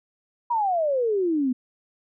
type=exponential sweep; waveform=sine; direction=down; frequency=979 to 244.7 Hz; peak=-20 dBFS; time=0.5-1.53 s; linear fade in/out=10 ms; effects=none